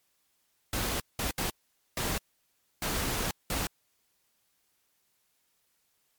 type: noise bursts at uneven times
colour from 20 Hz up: pink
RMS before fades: -31 dBFS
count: 6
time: 0.73-1 / 1.19-1.31 / 1.38-1.5 / 1.97-2.18 / 2.82-3.31 / 3.5-3.67 s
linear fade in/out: 2 ms
effects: white hiss -73 dBFS RMS until 6.18 s + MP3 96 kbps